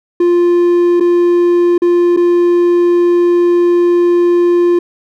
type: tone with dropouts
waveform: triangle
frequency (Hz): 349.2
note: F4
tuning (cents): 0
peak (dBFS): -5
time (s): 0.2-4.79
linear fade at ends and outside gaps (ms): 5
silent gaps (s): 1-1.006 / 1.78-1.819 / 2.165-2.171
effects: none